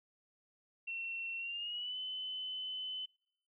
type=tone with pitch glide; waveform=sine; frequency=2714 to 3029 Hz; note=E7 to F#7; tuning=+50 to +40 cents; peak=-38 dBFS; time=0.87-3.06 s; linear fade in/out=10 ms; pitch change=+190 cents; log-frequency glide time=1.38-1.98 s; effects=noise-tail reverb RT60 0.7 s tail -24 dB re dry